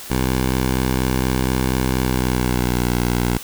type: tone with pitch glide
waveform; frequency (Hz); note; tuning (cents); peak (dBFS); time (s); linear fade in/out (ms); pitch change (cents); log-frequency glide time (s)
10% pulse; 64.2 to 60.25; C2 to B1; -32 to -42; -9; 0.1-3.38; 5; -110; 1.92-2.98
effects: white hiss -35 dBFS RMS until 3.43 s